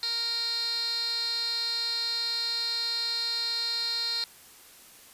15% pulse tone with band-pass filter, 464.6 Hz, A#4, 6 cents flat, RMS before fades -30 dBFS, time 0.03-4.24 s, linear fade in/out 0 ms, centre 4100 Hz, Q 8.8, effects white hiss -52 dBFS RMS until 5.13 s + resampled to 32000 Hz

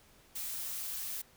blue noise, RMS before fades -39 dBFS, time 0.35-1.22 s, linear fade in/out 10 ms, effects pink hiss -62 dBFS RMS until 1.36 s

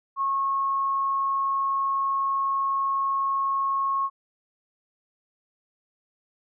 sine tone, 1092 Hz, C#6, 26 cents flat, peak -22 dBFS, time 0.16-4.1 s, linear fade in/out 50 ms, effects none

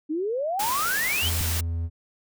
sine exponential sweep, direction up, 293.7 to 3261 Hz, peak -24 dBFS, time 0.09-1.3 s, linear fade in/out 20 ms
white noise, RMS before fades -29 dBFS, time 0.59-1.61 s, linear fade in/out 10 ms
triangle tone, 83.4 Hz, E2, 21 cents sharp, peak -23 dBFS, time 1.21-1.9 s, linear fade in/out 50 ms
click, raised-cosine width 5 ms, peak -20 dBFS, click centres 1.41 s
effects none

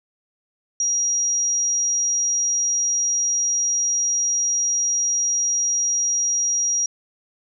sine tone, 5720 Hz, F8, 41 cents sharp, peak -18 dBFS, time 0.8-6.86 s, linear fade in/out 2 ms, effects none

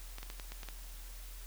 clicks, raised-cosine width 0.2 ms, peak -27 dBFS, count 7, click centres 0.184 / 0.23 / 0.301 / 0.398 / 0.52 / 0.632 / 0.687 s, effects added 41 Hz sine -45 dBFS peak until 1.46 s + white hiss -54 dBFS RMS until 1.46 s

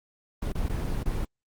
brown noise with dropouts, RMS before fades -28 dBFS, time 0.42-1.25 s, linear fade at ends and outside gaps 5 ms, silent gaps 0.522-0.551 / 0.685-0.695 / 1.033-1.056 s, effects Opus 24 kbps

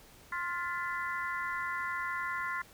harmonic tone with a mistuned harmonic, 350.7 Hz, F4, 7 cents sharp, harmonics 3 / 4 / 5 / 6, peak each -37 / -38 / -39 / -40 dBFS, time 0.32-2.62 s, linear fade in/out 5 ms, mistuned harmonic 6, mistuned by -77 cents, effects pink hiss -57 dBFS RMS until 2.73 s

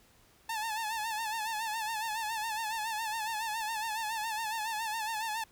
sawtooth tone with vibrato, 880 Hz, A5, in tune, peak -29 dBFS, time 0.49-5.44 s, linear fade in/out 5 ms, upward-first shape sine, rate 7.2 Hz, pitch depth 75 cents each way, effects pink hiss -63 dBFS RMS until 5.51 s

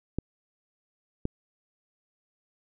clicks, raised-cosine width 3 ms, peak -15 dBFS, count 2, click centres 0.186 / 1.254 s, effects none

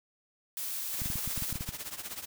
blue noise, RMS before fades -36 dBFS, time 0.57-1.53 s, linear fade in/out 0 ms
white noise with tremolo, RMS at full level -37 dBFS, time 0.92-2.26 s, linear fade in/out 20 ms, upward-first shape triangle, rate 16 Hz, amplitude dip 85%
clicks, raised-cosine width 5 ms, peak -25 dBFS, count 11, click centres 1.019 / 1.059 / 1.102 / 1.157 / 1.276 / 1.377 / 1.423 / 1.526 / 1.557 / 1.609 / 1.69 s
effects none

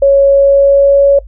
sine tone with pitch glide, 554.4 to 559.5 Hz, C#5 to C#5, 0 to +16 cents, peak -3 dBFS, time 0.02-1.19 s, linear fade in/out 5 ms, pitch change +16 cents, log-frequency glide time 0.26-1.03 s, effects noise-tail reverb RT60 0.1 s tail -20 dB re dry + added 50 Hz sine -28 dBFS peak until 1.27 s

